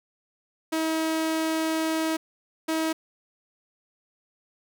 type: tone bursts at uneven times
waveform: sawtooth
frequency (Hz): 320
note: D#4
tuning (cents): +49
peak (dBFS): -20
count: 2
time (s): 0.72-2.17 / 2.68-2.93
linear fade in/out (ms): 10
effects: none